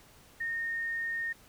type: tone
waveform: sine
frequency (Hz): 1840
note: A#6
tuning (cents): -23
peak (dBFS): -31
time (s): 0.4-1.33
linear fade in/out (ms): 10
effects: pink hiss -58 dBFS RMS until 1.48 s